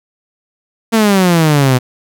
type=exponential sweep; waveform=sawtooth; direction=down; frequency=230 to 123.47 Hz; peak=-4 dBFS; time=0.92-1.79 s; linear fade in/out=20 ms; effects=none